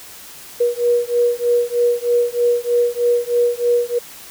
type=beating tone pair; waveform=sine; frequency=478.9 / 482.1 Hz; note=A#4 / B4; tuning=+47 / -42 cents; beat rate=3.2 Hz; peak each=-17 dBFS; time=0.6-3.99 s; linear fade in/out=10 ms; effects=white hiss -38 dBFS RMS until 4.3 s